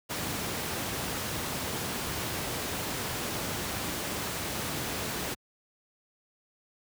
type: noise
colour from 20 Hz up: pink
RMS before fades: -33 dBFS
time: 0.09-5.35 s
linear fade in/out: 20 ms
effects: high-pass 80 Hz 12 dB/octave